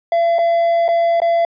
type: tone with dropouts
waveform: triangle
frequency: 677 Hz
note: E5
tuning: 46 cents sharp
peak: -10 dBFS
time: 0.12-1.45 s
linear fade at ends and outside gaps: 2 ms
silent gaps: 0.385-0.389 / 0.881-0.887 / 1.202-1.218 s
effects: resampled to 11025 Hz